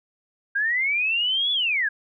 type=linear two-way sweep; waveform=sine; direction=up then down; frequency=1584 to 3456 to 1584 Hz; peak=-20 dBFS; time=0.55-1.89 s; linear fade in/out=10 ms; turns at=1.52 s; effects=none